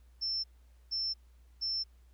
sine tone bursts, 5350 Hz, E8, 25 cents sharp, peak -31 dBFS, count 3, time 0.21-1.84 s, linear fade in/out 20 ms, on 230 ms, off 470 ms, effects added 60 Hz sine -57 dBFS peak until 2.13 s + pink hiss -73 dBFS RMS until 2.13 s

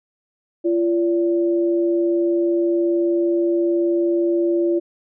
sine tone pair together, 342.6 / 576.2 Hz, F4 / D5, -33 / -33 cents, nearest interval major sixth, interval 900 cents, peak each -16 / -25 dBFS, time 0.64-4.8 s, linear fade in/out 20 ms, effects none

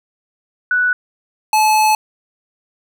sine / square tone pair in turn, 1480 / 862 Hz, F#6 / A5, 0 / -36 cents, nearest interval major sixth, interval 936 cents, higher first, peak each -12 / -11 dBFS, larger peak second, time 0.71-0.93 / 1.53-1.95 s, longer second, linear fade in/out 2 ms, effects none

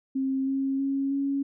sine tone with pitch steps, 266.9 / 270.3 / 273.8 / 277.3 Hz, C4 / C#4 / C#4 / C#4, +35 / -44 / -21 / +1 cents, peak -24 dBFS, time 0.15-1.43 s, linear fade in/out 10 ms, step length 320 ms, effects none

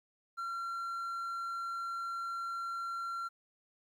triangle tone, 1368 Hz, F6, 36 cents flat, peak -34 dBFS, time 0.37-3.29 s, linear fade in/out 20 ms, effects 12-bit

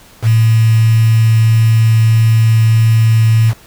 sine tone with quantisation, 112.3 Hz, A2, 36 cents sharp, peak -6 dBFS, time 0.22-3.54 s, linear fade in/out 50 ms, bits 4, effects pink hiss -42 dBFS RMS until 3.66 s

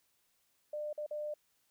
sine tone with dropouts, 599 Hz, D5, 34 cents sharp, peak -36 dBFS, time 0.73-1.34 s, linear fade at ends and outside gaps 5 ms, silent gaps 0.93-0.977 / 1.064-1.109 s, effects white hiss -75 dBFS RMS until 1.7 s

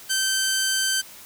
10% pulse tone, 1549 Hz, G6, 21 cents flat, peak -12 dBFS, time 0.09-1.02 s, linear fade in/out 20 ms, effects white hiss -44 dBFS RMS until 1.25 s

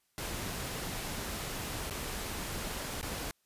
pink noise with dropouts, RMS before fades -38 dBFS, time 0.18-3.31 s, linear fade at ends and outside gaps 0 ms, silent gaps 1.898-1.908 / 3.013-3.028 s, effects white hiss -75 dBFS RMS until 3.45 s + resampled to 32000 Hz

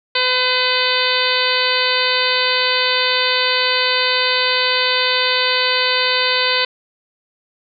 harmonic tone with a mistuned harmonic, 506 Hz, B4, 42 cents sharp, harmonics 1 / 2 / 3 / 4 / 5 / 6 / 7 / 8 / 9, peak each -23 / -23 / -23 / -23 / -23 / -23 / -23 / -23 / -23 dBFS, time 0.15-6.65 s, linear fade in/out 5 ms, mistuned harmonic 7, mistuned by +28 cents, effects none

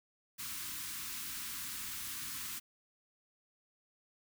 white band-stop noise, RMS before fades -42 dBFS, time 0.38-2.6 s, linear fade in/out 20 ms, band 330 to 1000 Hz, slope 48 dB/octave, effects none

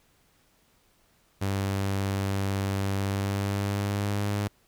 sawtooth tone with pitch glide, 98 to 102.22 Hz, G2 to G#2, 0 to -27 cents, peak -22 dBFS, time 1.41-4.48 s, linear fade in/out 10 ms, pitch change +73 cents, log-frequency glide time 2.92-4.27 s, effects pink hiss -65 dBFS RMS until 4.67 s

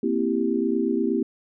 sine chord, C dominant seventh, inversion third, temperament equal, 233.1 / 261.6 / 329.6 / 392 Hz, Bb3 / C4 / E4 / G4, 0 / 0 / 0 / 0 cents, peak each -26 dBFS, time 0.03-1.23 s, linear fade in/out 5 ms, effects none

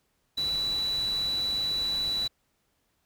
sine tone in noise, 3951 Hz, B7, in tune, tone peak -26 dBFS, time 0.37-2.28 s, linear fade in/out 10 ms, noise pink, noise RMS -42 dBFS, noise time 0.37-2.28 s, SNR +13 dB, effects pink hiss -73 dBFS RMS until 3.05 s

